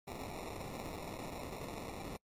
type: noise with sample-and-hold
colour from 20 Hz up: white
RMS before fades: -44 dBFS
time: 0.07-2.17 s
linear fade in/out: 10 ms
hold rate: 1575 Hz
effects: noise-tail reverb RT60 0.1 s tail -26 dB re dry + MP3 64 kbps